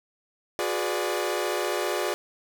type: chord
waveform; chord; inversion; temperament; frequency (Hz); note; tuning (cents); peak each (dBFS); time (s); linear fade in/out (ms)
sawtooth; G# half-diminished seventh; third; equal with one note detuned; 360.5 / 415.3 / 493.9 / 587.3; F#4 / G#4 / B4 / D5; -45 / 0 / 0 / 0; -26 / -27 / -30 / -27; 0.59-2.14; 0
effects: none